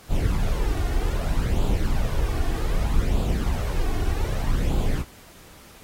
brown noise with flanger, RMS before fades -22 dBFS, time 0.08-5.05 s, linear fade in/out 50 ms, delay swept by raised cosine 0.26 to 2.76 ms, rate 0.64 Hz, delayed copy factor +0.6, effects pink hiss -49 dBFS RMS until 5.83 s + AAC 48 kbps

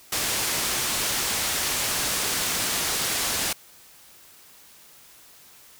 white low-pass noise, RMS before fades -26 dBFS, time 0.12-3.53 s, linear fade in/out 5 ms, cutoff 10000 Hz, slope 12 dB/octave, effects white hiss -51 dBFS RMS until 5.79 s

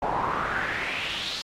brown noise with band-pass filter sweep, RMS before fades -29 dBFS, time 0.02-1.42 s, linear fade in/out 5 ms, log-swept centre 770 to 4400 Hz, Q 3.8, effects AAC 48 kbps

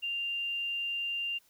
sine tone, 2790 Hz, F7, 2 cents flat, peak -31 dBFS, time 0.02-1.39 s, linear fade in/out 20 ms, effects white hiss -66 dBFS RMS until 1.49 s

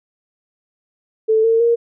sine tone with pitch steps, 440 / 453.7 / 467.8 Hz, A4 / A#4 / A#4, 0 / -47 / +6 cents, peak -11 dBFS, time 1.28-1.76 s, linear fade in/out 20 ms, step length 160 ms, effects none

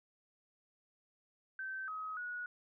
sine tone with pitch steps, 1547 / 1269 / 1459 Hz, G6 / D#6 / F#6, -23 / +34 / -25 cents, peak -39 dBFS, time 1.59-2.46 s, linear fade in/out 2 ms, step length 290 ms, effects none

